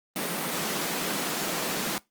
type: high-pass noise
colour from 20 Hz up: pink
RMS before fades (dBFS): -30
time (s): 0.16-1.98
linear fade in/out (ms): 0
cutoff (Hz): 160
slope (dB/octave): 48
effects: noise-tail reverb RT60 0.2 s tail -22 dB re dry + Opus 32 kbps